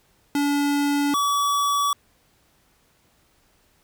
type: tone pair in turn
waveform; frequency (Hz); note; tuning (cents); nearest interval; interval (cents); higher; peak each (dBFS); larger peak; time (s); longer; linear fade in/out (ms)
square; 286.7 / 1141.5; D4 / D6; -42 / -50; 2 octaves; 2392; second; -20; neither; 0.35-1.14 / 1.14-1.93; neither; 2
effects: pink hiss -62 dBFS RMS until 3.83 s